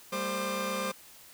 sawtooth tone cluster, 197.1 / 225.7 / 524 / 1198 Hz, G3 / A3 / C5 / D6, +10 / +44 / +2 / +34 cents, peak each -33 / -38 / -30 / -32 dBFS, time 0.12-0.92 s, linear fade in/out 10 ms, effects white hiss -53 dBFS RMS until 1.33 s

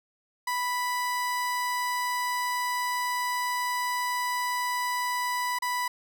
30% pulse tone with dropouts, 987.8 Hz, B5, in tune, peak -24 dBFS, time 0.47-5.88 s, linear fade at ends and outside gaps 5 ms, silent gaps 5.588-5.621 s, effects none

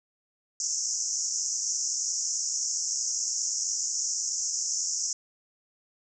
white band-pass noise, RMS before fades -30 dBFS, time 0.6-5.13 s, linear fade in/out 2 ms, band 5400 to 7200 Hz, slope 96 dB/octave, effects none

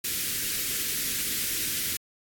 white band-stop noise, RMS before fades -29 dBFS, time 0.04-1.97 s, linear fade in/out 5 ms, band 420 to 1600 Hz, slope 24 dB/octave, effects AAC 64 kbps

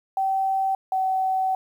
sine tone pair in turn, 771 / 758.2 Hz, G5 / F#5, -29 / +42 cents, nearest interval unison, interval 29 cents, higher first, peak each -20 dBFS, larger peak neither, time 0.17-0.75 / 0.92-1.55 s, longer second, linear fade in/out 2 ms, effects 9-bit

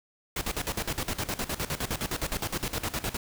pink noise with tremolo, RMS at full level -30 dBFS, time 0.36-3.17 s, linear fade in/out 5 ms, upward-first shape square, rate 9.7 Hz, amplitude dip 80%, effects none

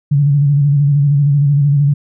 sine tone with vibrato, 143.1 Hz, D3, 45 cents flat, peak -8 dBFS, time 0.11-1.94 s, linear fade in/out 10 ms, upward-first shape square, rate 13 Hz, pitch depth 44 cents each way, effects none

